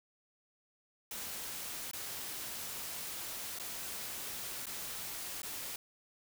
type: noise with dropouts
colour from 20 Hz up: white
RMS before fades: -42 dBFS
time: 1.11-5.76 s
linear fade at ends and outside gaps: 2 ms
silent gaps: 1.913-1.933 / 3.588-3.597 / 4.658-4.667 / 5.419-5.431 s
effects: none